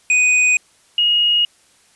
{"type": "tone pair in turn", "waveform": ["square", "sine"], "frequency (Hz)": [2489, 2875], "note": ["D#7", "F7"], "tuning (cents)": [0, 50], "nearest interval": "major second", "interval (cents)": 250, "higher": "second", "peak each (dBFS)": -12, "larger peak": "neither", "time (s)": [[0.1, 0.57], [0.98, 1.45]], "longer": "neither", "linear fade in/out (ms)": 2, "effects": ["white hiss -54 dBFS RMS until 1.95 s", "resampled to 24000 Hz"]}